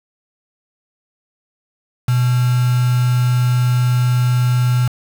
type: tone with quantisation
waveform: sine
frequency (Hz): 124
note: B2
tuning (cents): +7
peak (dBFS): -12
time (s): 2.08-4.88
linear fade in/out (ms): 5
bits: 4
effects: none